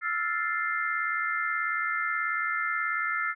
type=chord; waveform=sine; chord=F major seventh; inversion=third; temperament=equal; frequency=1318.5 / 1396.9 / 1760 / 2093 Hz; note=E6 / F6 / A6 / C7; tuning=0 / 0 / 0 / 0 cents; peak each=-32 dBFS; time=0.01-3.35 s; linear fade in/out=50 ms; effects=none